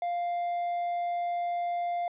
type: tone with hard clipping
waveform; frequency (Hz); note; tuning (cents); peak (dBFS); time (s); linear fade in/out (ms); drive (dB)
triangle; 698.5; F5; 0; -29; 0.02-2.08; 2; 6
effects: resampled to 8000 Hz